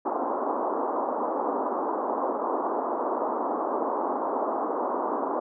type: band-pass noise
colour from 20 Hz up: white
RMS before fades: -28 dBFS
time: 0.05-5.4 s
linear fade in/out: 10 ms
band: 250 to 1100 Hz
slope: 48 dB/octave
effects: none